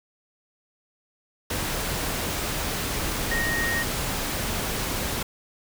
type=tone in noise; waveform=sine; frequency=1864.7 Hz; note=A#6; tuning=in tune; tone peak=-25 dBFS; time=3.31-3.83 s; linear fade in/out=5 ms; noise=pink; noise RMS=-28 dBFS; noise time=1.5-5.23 s; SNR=0 dB; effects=none